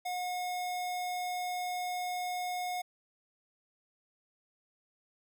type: tone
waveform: square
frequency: 723 Hz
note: F#5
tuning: 40 cents flat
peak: -34 dBFS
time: 0.05-2.82 s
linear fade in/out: 10 ms
effects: none